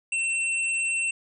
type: tone pair together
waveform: sine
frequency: 2700 / 8091 Hz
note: E7 / B8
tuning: +41 / +41 cents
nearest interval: octave + perfect fifth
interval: 1900 cents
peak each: -24 / -32 dBFS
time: 0.12-1.11 s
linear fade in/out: 5 ms
effects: none